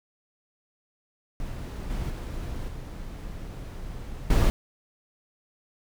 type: noise with level steps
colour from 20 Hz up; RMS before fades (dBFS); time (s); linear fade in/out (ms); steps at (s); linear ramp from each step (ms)
brown; -34 / -30 / -33 / -37 / -19; 1.4-4.5; 0; 1.9 / 2.1 / 2.68 / 4.3; 5
effects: none